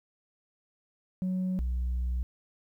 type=tone pair in turn; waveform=sine; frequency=185 / 61.74 Hz; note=F#3 / B1; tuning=0 / 0 cents; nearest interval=octave + perfect fifth; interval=1900 cents; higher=first; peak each=-25 dBFS; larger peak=neither; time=1.22-1.59 / 1.59-2.23 s; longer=second; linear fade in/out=0 ms; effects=tanh soft clip ceiling -26 dBFS + 11-bit